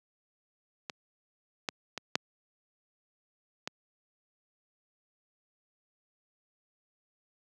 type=clicks; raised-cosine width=0.2 ms; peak=-19 / -13 / -18 / -8 / -16 dBFS; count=5; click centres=0.898 / 1.688 / 1.977 / 2.155 / 3.675 s; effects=high-pass 150 Hz 12 dB/octave